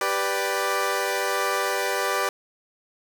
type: chord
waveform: 15% pulse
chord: G major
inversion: none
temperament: equal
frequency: 392 / 493.9 / 587.3 Hz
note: G4 / B4 / D5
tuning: 0 / 0 / 0 cents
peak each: -21 dBFS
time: 0.01-2.29 s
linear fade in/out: 2 ms
effects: 9-bit